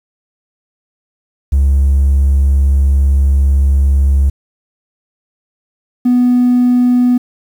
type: tone pair in turn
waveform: triangle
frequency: 68.9 / 246.8 Hz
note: C#2 / B3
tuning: -10 / -1 cents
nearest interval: octave + minor seventh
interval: 2209 cents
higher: second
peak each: -4 dBFS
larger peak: neither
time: 1.52-4.3 / 6.05-7.18 s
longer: first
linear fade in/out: 10 ms
effects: tanh soft clip ceiling -3 dBFS + 7-bit